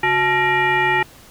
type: tone with frequency modulation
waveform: sine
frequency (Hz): 1372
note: F6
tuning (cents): -31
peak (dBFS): -14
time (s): 0.03-1.03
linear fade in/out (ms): 5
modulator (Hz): 503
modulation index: 2
effects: pink hiss -45 dBFS RMS until 1.3 s